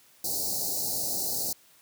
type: band-stop noise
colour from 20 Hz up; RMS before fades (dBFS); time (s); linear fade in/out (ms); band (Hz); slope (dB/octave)
white; -30; 0.24-1.53; 5; 840 to 4100; 96
effects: white hiss -59 dBFS RMS until 1.81 s + high-pass 80 Hz 12 dB/octave